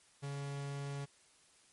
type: tone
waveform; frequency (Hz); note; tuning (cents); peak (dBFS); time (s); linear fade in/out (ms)
45% pulse; 140.7; C#3; +26; -39; 0.22-1.06; 20
effects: white hiss -66 dBFS RMS until 1.72 s + MP3 48 kbps